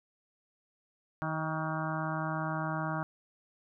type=harmonic tone with a mistuned harmonic; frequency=157.7 Hz; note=D#3; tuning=24 cents sharp; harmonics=1 / 2 / 4 / 5 / 6 / 7 / 8 / 9 / 10; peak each=-35 / -40 / -40 / -41 / -42 / -40 / -44 / -41 / -46 dBFS; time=1.22-3.03 s; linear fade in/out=0 ms; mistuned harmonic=7; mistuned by=+33 cents; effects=none